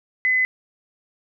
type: tone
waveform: sine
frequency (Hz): 2025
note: B6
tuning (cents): +43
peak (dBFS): -16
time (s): 0.25-0.45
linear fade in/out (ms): 0
effects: none